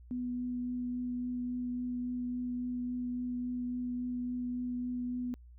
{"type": "tone with vibrato", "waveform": "sine", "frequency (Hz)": 246.9, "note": "B3", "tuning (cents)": 0, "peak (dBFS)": -33, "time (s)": [0.11, 5.34], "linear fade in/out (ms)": 0, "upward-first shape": "triangle", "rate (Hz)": 3.6, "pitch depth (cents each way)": 10, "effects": ["added 60 Hz sine -51 dBFS peak until 5.58 s"]}